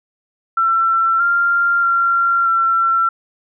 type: tone with pitch steps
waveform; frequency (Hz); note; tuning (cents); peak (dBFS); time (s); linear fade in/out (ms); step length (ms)
sine; 1346 / 1391 / 1376 / 1352; E6 / F6 / F6 / E6; +36 / -7 / -26 / +43; -12; 0.57-3.09; 5; 630
effects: none